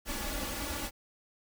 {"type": "noise with comb filter", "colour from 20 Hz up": "pink", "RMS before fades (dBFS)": -36, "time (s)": [0.05, 0.91], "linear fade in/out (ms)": 50, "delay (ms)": 3.5, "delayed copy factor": 0.95, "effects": []}